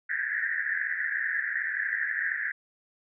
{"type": "band-pass noise", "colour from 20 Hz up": "white", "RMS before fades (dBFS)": -30, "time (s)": [0.09, 2.52], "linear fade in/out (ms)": 10, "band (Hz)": [1600, 1900], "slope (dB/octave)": 96, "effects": []}